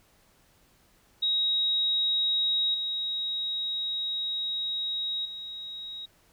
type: tone with level steps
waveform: sine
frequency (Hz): 3800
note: A#7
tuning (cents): +33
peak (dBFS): -23 / -28 / -36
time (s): 1.22-6.06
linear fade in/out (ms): 10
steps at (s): 2.74 / 5.25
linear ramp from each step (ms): 5
effects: pink hiss -63 dBFS RMS until 6.32 s